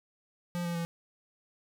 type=tone with pitch steps; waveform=square; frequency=174.8 / 171.8 / 168.85 Hz; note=F3 / F3 / E3; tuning=+2 / -28 / +42 cents; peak=-32 dBFS; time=0.55-0.85 s; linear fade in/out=0 ms; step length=100 ms; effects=none